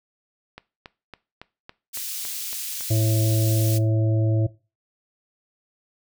click train, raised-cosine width 0.3 ms, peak -22 dBFS, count 9, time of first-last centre 0.58-2.808 s, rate 3.59 Hz
white high-pass noise, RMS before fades -31 dBFS, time 1.93-3.79 s, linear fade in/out 20 ms, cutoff 3300 Hz, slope 12 dB/octave
harmonic tone, 110 Hz, A2, in tune, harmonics 1 / 3 / 5 / 6, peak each -18 / -28 / -32 / -34 dBFS, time 2.9-4.47 s, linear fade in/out 10 ms
effects noise-tail reverb RT60 0.3 s tail -19 dB re dry

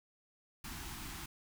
pink band-stop noise, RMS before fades -45 dBFS, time 0.64-1.26 s, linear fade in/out 5 ms, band 350 to 750 Hz, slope 48 dB/octave, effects none

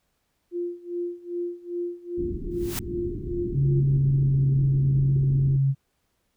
sine tone with tremolo, 349.2 Hz, F4, in tune, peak -25 dBFS, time 0.51-3.83 s, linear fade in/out 50 ms, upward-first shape sine, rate 2.5 Hz, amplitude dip 90%
pink low-pass noise, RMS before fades -33 dBFS, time 2.17-5.58 s, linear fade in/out 20 ms, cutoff 400 Hz, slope 96 dB/octave
white noise with exponential growth, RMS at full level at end -28 dBFS, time 2.51-2.79 s, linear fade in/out 0 ms, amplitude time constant 59 ms
sine tone with pitch glide, 138.59 to 136.52 Hz, C#3 to C#3, 0 to -26 cents, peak -18 dBFS, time 3.53-5.75 s, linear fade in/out 50 ms, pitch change -26 cents, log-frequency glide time 3.71-4.47 s
effects pink hiss -73 dBFS RMS until 6.36 s

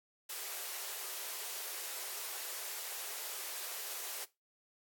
white high-pass noise, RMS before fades -42 dBFS, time 0.29-4.25 s, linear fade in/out 10 ms, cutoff 360 Hz, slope 96 dB/octave, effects noise-tail reverb RT60 0.2 s tail -17 dB re dry + AAC 64 kbps

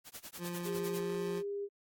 white noise with tremolo, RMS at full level -45 dBFS, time 0.04-1.03 s, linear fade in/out 50 ms, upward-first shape sine, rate 10 Hz, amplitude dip 100%
25% pulse tone with pitch glide, 174.61 to 176.03 Hz, F3 to F3, 0 to +14 cents, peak -34 dBFS, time 0.38-1.43 s, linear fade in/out 50 ms, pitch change +14 cents, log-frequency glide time 1.03-1.16 s
sine tone, 403.2 Hz, G4, 49 cents sharp, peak -35 dBFS, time 0.64-1.69 s, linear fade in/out 50 ms
effects AAC 64 kbps

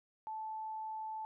sine tone, 874 Hz, A5, 12 cents flat, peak -39 dBFS, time 0.27-1.25 s, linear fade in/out 0 ms, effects none

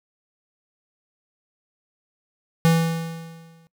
square tone with exponential decay, 164.81 Hz, E3, in tune, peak -13 dBFS, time 2.65-3.67 s, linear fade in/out 0 ms, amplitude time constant 220 ms, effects noise-tail reverb RT60 0.1 s tail -21 dB re dry

